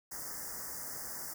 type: band-stop noise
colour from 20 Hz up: white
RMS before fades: -42 dBFS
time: 0.11-1.34 s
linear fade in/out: 10 ms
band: 2000 to 4900 Hz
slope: 96 dB/octave
effects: none